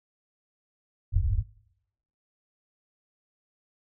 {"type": "low-pass noise", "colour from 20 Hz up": "white", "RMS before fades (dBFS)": -25, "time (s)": [1.12, 1.43], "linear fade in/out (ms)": 20, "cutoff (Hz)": 110, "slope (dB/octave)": 96, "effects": ["noise-tail reverb RT60 0.8 s tail -22 dB re dry"]}